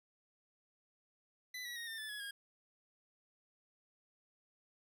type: tone with pitch steps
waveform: 25% pulse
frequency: 1999 / 1932 / 1867.3 / 1804.7 / 1744.3 / 1685.8 / 1629.3 Hz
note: B6 / B6 / A#6 / A6 / A6 / G#6 / G#6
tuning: +20 / -39 / +2 / +43 / -16 / +25 / -34 cents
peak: -39 dBFS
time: 1.54-2.31 s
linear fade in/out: 5 ms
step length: 110 ms
effects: none